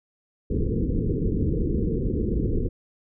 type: low-pass noise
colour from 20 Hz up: pink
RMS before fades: -24 dBFS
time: 0.5-2.69 s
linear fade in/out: 10 ms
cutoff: 480 Hz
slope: 96 dB/octave
effects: none